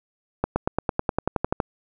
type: accelerating click train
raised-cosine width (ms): 1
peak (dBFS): -7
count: 13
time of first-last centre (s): 0.44-1.602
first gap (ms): 120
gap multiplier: 0.96
effects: none